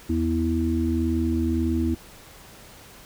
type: harmonic tone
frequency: 81.8 Hz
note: E2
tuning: 13 cents flat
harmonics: 1 / 3 / 4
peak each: -25 / -25 / -25 dBFS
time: 0.09-1.95 s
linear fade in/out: 10 ms
effects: pink hiss -47 dBFS RMS until 3.05 s